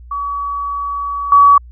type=tone with level steps; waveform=sine; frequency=1136 Hz; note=C#6; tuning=42 cents sharp; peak=-18 / -4 dBFS; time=0.11-1.58 s; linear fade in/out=5 ms; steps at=1.32 s; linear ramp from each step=2 ms; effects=added 60 Hz sine -34 dBFS peak until 1.71 s